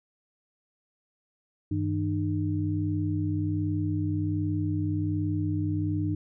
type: tone cluster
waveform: sine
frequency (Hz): 97.5 / 158.8 / 302.8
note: G2 / D#3 / D#4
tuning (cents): -9 / +36 / -47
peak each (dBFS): -28 / -33 / -29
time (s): 1.71-6.15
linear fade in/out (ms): 5
effects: none